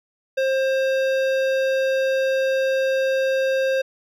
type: tone with hard clipping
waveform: sine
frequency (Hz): 531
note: C5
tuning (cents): +25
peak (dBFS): -20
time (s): 0.37-3.82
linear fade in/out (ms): 10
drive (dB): 14
effects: none